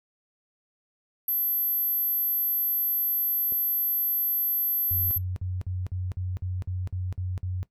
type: tone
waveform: sine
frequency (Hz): 12250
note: G9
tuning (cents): -41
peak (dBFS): -22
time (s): 1.28-5.18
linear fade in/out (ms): 5
type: click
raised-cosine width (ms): 2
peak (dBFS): -29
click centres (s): 3.523
type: tone bursts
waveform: sine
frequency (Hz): 91.6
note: F#2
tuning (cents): -17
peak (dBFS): -28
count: 11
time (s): 4.91-7.63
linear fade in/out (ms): 0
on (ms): 200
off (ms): 52
effects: noise-tail reverb RT60 0.1 s tail -17 dB re dry